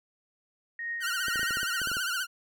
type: tone with tremolo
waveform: sine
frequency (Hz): 1864.7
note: A#6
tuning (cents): 0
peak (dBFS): -30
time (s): 0.79-1.8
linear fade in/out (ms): 2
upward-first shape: triangle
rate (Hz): 2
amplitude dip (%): 80
type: tone with vibrato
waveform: sawtooth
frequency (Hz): 1460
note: F#6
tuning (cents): -24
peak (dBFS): -25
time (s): 1-2.27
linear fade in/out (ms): 50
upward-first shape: triangle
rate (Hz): 15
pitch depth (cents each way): 130
type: clicks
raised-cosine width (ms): 2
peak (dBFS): -28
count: 11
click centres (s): 1.283 / 1.358 / 1.394 / 1.431 / 1.508 / 1.571 / 1.631 / 1.817 / 1.873 / 1.916 / 1.969
effects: none